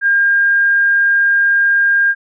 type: tone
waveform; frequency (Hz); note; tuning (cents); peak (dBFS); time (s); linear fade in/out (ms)
sine; 1609; G6; +45; -9; 0.01-2.15; 50
effects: none